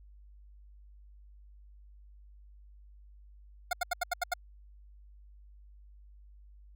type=tone bursts; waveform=25% pulse; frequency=715 Hz; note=F5; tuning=41 cents sharp; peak=-24 dBFS; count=7; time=3.71-4.338 s; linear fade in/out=5 ms; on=22 ms; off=79 ms; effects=added 50 Hz sine -52 dBFS peak until 6.75 s

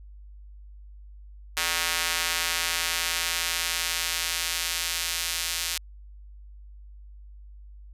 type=tone with high-pass filter sweep; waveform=square; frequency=84.9 Hz; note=F2; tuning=48 cents flat; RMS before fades=-28 dBFS; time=1.57-5.78 s; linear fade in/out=0 ms; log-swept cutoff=1800 to 3400 Hz; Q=0.71; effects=added 50 Hz sine -43 dBFS peak until 7.93 s + resampled to 32000 Hz

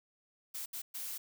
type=noise bursts at uneven times; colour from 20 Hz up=blue; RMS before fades=-41 dBFS; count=3; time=0.54-0.66 / 0.73-0.82 / 0.94-1.18 s; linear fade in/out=10 ms; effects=none

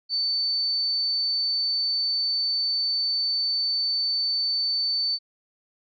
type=tone; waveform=sine; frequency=4530 Hz; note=C#8; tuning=37 cents sharp; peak=-22 dBFS; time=0.09-5.19 s; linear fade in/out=50 ms; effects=none

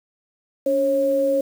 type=tone pair together; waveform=sine; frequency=284.9 / 545 Hz; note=C#4 / C#5; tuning=+48 / -29 cents; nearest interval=major seventh; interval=1123 cents; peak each=-25 / -17 dBFS; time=0.66-1.41 s; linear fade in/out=5 ms; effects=7-bit

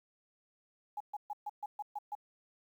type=tone bursts; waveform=sine; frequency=832 Hz; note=G#5; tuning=3 cents sharp; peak=-36 dBFS; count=8; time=0.97-2.152 s; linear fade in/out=5 ms; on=34 ms; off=130 ms; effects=11-bit

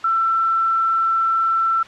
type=tone; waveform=sine; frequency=1339 Hz; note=E6; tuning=27 cents sharp; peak=-15 dBFS; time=0.04-1.83 s; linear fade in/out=5 ms; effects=white hiss -41 dBFS RMS until 1.87 s + low-pass 3000 Hz 12 dB/octave

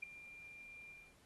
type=tone with ADSR envelope; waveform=sine; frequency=2388 Hz; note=D7; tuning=28 cents sharp; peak=-37 dBFS; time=0.02-1.15 s; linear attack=13 ms; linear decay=5 ms; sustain=-15 dB; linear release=260 ms; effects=pink hiss -69 dBFS RMS until 1.25 s + AAC 32 kbps

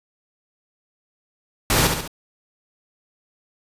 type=noise with echo; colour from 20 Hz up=pink; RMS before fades=-18 dBFS; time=1.7-1.87 s; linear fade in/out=2 ms; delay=69 ms; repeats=3; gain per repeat=-5 dB; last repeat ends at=2.077 s; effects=resampled to 32000 Hz

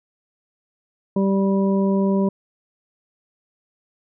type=harmonic tone; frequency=195.2 Hz; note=G3; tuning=7 cents flat; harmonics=1 / 2 / 3 / 5; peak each=-17 / -23 / -27 / -31 dBFS; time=1.16-2.29 s; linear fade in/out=5 ms; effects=none

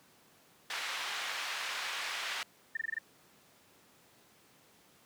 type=band-pass noise; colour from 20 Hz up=white; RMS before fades=-38 dBFS; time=0.7-2.43 s; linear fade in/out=2 ms; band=1000 to 3000 Hz; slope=12 dB/octave
type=tone bursts; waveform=sine; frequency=1800 Hz; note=A6; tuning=39 cents sharp; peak=-31 dBFS; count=6; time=2.75-2.986 s; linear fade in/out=5 ms; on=21 ms; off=22 ms
effects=pink hiss -63 dBFS RMS until 5.05 s + high-pass 150 Hz 12 dB/octave

